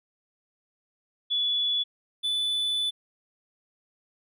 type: tone pair in turn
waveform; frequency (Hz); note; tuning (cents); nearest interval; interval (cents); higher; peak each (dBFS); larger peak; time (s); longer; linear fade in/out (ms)
sine / triangle; 3424 / 3486; A7 / A7; -48 / -17; unison; 31; second; -23; neither; 1.3-1.84 / 2.23-2.91; second; 20
effects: none